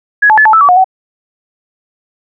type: tone with pitch steps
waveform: sine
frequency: 1673 / 865 / 1727 / 870 / 1316 / 1145 / 723 / 755 Hz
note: G#6 / A5 / A6 / A5 / E6 / D6 / F#5 / F#5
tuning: +12 / -30 / -33 / -20 / -3 / -44 / -40 / +35 cents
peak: -3 dBFS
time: 0.22-0.844 s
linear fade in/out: 10 ms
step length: 78 ms
effects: none